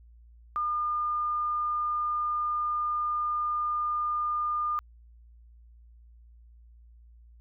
sine tone, 1210 Hz, D#6, 49 cents flat, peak -26 dBFS, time 0.56-4.79 s, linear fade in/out 0 ms, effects added 58 Hz sine -51 dBFS peak until 7.4 s

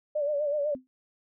sine tone with vibrato, 586 Hz, D5, 4 cents flat, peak -25 dBFS, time 0.15-0.75 s, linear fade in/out 10 ms, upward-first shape sine, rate 8 Hz, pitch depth 66 cents each way
sine tone with exponential decay, 257 Hz, C4, 31 cents flat, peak -33 dBFS, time 0.75-0.87 s, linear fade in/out 0 ms, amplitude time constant 25 ms
effects none

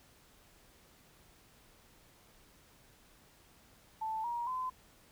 sine tone with pitch steps, 880 / 948.6 / 1022.6 Hz, A5 / A#5 / C6, 0 / +30 / -40 cents, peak -34 dBFS, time 4.01-4.7 s, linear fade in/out 10 ms, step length 230 ms, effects pink hiss -63 dBFS RMS until 5.11 s

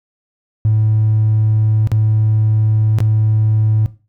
triangle tone with dropouts, 108.4 Hz, A2, 25 cents flat, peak -7 dBFS, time 0.65-3.86 s, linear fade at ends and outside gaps 0 ms, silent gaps 1.873-1.917 / 2.986-3.004 s, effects noise-tail reverb RT60 0.3 s tail -17 dB re dry + tanh soft clip ceiling -6 dBFS

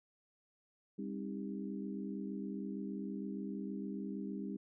harmonic tone with a mistuned harmonic, 66.5 Hz, C2, 29 cents sharp, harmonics 3 / 4 / 5 / 6, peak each -41 / -45 / -46 / -49 dBFS, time 0.98-4.57 s, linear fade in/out 10 ms, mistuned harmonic 5, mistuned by -96 cents, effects none

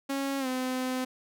sawtooth tone with pitch glide, 274.7 to 256.3 Hz, C#4 to C4, -16 to -36 cents, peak -25 dBFS, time 0.09-1.05 s, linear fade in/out 10 ms, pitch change -120 cents, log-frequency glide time 0.39-0.47 s, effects none

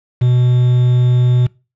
triangle tone with quantisation, 124 Hz, B2, 7 cents sharp, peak -7 dBFS, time 0.21-1.47 s, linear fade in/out 10 ms, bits 5, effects noise-tail reverb RT60 0.3 s tail -23 dB re dry + low-pass 3000 Hz 12 dB/octave

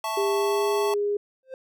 square chord, A major, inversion second, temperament equal, 659.3 / 880 / 1108.7 Hz, E5 / A5 / C#6, 0 / 0 / 0 cents, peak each -34 / -30 / -32 dBFS, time 0.04-0.94 s, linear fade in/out 2 ms
sine tone with pitch glide, 400 to 410.1 Hz, G4 to G#4, +35 to -22 cents, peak -22 dBFS, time 0.17-1.17 s, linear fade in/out 5 ms, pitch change +43 cents, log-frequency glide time 0.3-0.7 s
triangle tone with exponential growth, 523.3 Hz, C5, in tune, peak -28 dBFS, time 1.43-1.54 s, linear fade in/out 1 ms, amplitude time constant 22 ms
effects none

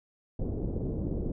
pink low-pass noise, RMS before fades -32 dBFS, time 0.39-1.32 s, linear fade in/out 5 ms, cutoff 450 Hz, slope 24 dB/octave, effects none

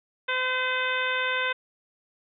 harmonic tone, 511 Hz, C5, 41 cents flat, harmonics 1 / 2 / 3 / 4 / 5 / 6 / 7, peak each -33 / -32 / -28 / -32 / -32 / -38 / -35 dBFS, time 0.28-1.53 s, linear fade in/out 10 ms, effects none

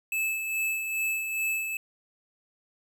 square tone with tremolo, 2613 Hz, E7, 16 cents flat, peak -26 dBFS, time 0.12-1.77 s, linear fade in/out 2 ms, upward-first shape sine, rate 2.4 Hz, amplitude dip 45%, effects none

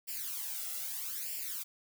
blue noise with flanger, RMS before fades -39 dBFS, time 0.07-1.64 s, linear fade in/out 20 ms, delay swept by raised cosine 0.39 to 1.49 ms, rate 0.79 Hz, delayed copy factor +0.95, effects none

